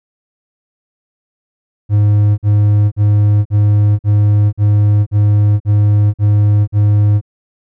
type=tone bursts; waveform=triangle; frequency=103.83 Hz; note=G#2; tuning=in tune; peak=-5 dBFS; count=10; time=1.89-7.213 s; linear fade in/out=50 ms; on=490 ms; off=47 ms; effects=none